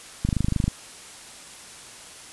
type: click train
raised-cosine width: 5 ms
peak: -10 dBFS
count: 12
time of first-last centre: 0.25-0.68 s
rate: 25.6 Hz
effects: white hiss -43 dBFS RMS until 2.32 s + resampled to 24000 Hz